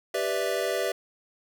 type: chord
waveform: square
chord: E minor seventh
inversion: first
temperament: equal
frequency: 392 / 493.9 / 587.3 / 659.3 Hz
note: G4 / B4 / D5 / E5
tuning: 0 / 0 / 0 / 0 cents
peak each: -32 dBFS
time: 0.14-0.92 s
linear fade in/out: 5 ms
effects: none